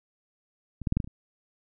clicks, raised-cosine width 5 ms, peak -24 / -14 / -11 / -12 / -15 / -27 / -29 dBFS, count 7, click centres 0.817 / 0.872 / 0.924 / 0.97 / 1.002 / 1.044 / 1.075 s, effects none

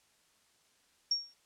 sine tone with exponential decay, 5550 Hz, F8, 12 cents flat, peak -24 dBFS, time 1.11-1.34 s, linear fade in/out 5 ms, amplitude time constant 49 ms, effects white hiss -69 dBFS RMS until 1.45 s + low-pass 9000 Hz 12 dB/octave

